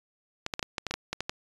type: clicks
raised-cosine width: 0.2 ms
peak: -13 dBFS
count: 11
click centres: 0.464 / 0.538 / 0.594 / 0.628 / 0.782 / 0.867 / 0.91 / 0.94 / 1.13 / 1.206 / 1.295 s
effects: resampled to 24000 Hz